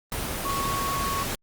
sine tone in noise, 1108.7 Hz, C#6, in tune, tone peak -27 dBFS, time 0.45-1.23 s, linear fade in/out 0 ms, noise pink, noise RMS -30 dBFS, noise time 0.12-1.35 s, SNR 0 dB, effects Opus 24 kbps

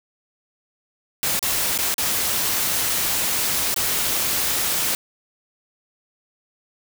white noise with dropouts, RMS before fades -22 dBFS, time 1.23-4.95 s, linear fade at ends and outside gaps 1 ms, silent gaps 1.393-1.427 / 1.778-1.787 / 1.942-1.981 / 3.743-3.762 s, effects none

